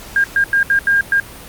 sine tone bursts at uneven times, 1611 Hz, G6, 47 cents sharp, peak -10 dBFS, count 6, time 0.16-0.24 / 0.36-0.44 / 0.53-0.63 / 0.7-0.79 / 0.87-1.01 / 1.12-1.2 s, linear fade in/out 2 ms, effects pink hiss -35 dBFS RMS until 1.48 s + Opus 48 kbps

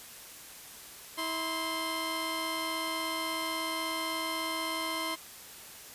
15% pulse tone pair together, 323.4 / 1046.5 Hz, E4 / C6, -33 / 0 cents, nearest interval octave + minor sixth, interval 2033 cents, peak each -30 / -27 dBFS, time 1.17-5.16 s, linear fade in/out 20 ms, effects white hiss -48 dBFS RMS until 5.94 s + resampled to 32000 Hz

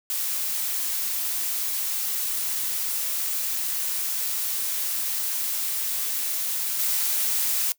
blue noise with level steps, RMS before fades -27 / -24 dBFS, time 0.1-7.72 s, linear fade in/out 0 ms, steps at 6.79 s, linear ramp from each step 5 ms, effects noise-tail reverb RT60 0.1 s tail -21 dB re dry

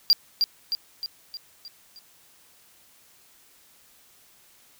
triangle tone with echo, 4766 Hz, D8, 25 cents sharp, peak -12 dBFS, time 0.1-0.13 s, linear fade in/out 0 ms, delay 310 ms, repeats 6, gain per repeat -5 dB, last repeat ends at 1.99 s, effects white hiss -57 dBFS RMS until 4.79 s

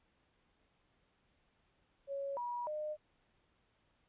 sine tone with pitch steps, 555 / 965 / 608 Hz, C#5 / B5 / D#5, +2 / -40 / -40 cents, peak -37 dBFS, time 2.07-2.97 s, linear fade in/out 50 ms, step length 300 ms, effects pink hiss -75 dBFS RMS until 4.08 s + resampled to 8000 Hz

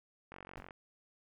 click train, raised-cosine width 0.5 ms, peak -33 dBFS, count 19, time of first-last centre 0.32-0.708 s, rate 46.4 Hz
brown noise with exponential decay, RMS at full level -43 dBFS, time 0.57-0.68 s, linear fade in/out 1 ms, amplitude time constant 23 ms
effects none

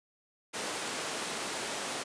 pink high-pass noise, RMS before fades -36 dBFS, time 0.53-2.04 s, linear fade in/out 20 ms, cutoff 320 Hz, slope 12 dB/octave, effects resampled to 22050 Hz

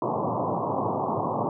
white band-pass noise, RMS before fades -27 dBFS, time 0.02-1.49 s, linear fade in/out 2 ms, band 100 to 1100 Hz, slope 96 dB/octave, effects none

